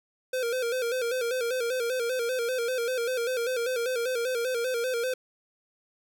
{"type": "tone with vibrato", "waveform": "square", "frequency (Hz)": 489.5, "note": "B4", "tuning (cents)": -15, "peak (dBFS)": -27, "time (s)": [0.33, 5.14], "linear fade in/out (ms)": 5, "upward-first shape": "square", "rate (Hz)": 5.1, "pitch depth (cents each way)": 80, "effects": []}